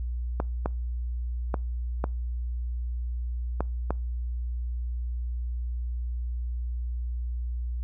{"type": "clicks", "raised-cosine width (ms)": 1, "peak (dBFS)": -13, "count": 6, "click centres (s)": [0.401, 0.659, 1.542, 2.041, 3.606, 3.906], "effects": ["noise-tail reverb RT60 0.3 s tail -26 dB re dry", "added 60 Hz sine -28 dBFS peak until 7.83 s"]}